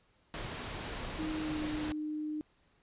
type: noise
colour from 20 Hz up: pink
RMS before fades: -40 dBFS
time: 0.34-1.92 s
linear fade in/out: 0 ms
type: tone with pitch glide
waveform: sine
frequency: 312.2 to 304.7 Hz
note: D#4 to D#4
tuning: +6 to -36 cents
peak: -34 dBFS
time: 1.19-2.41 s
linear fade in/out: 0 ms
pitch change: -42 cents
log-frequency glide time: 1.35-1.62 s
effects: pink hiss -70 dBFS RMS until 2.82 s + resampled to 8000 Hz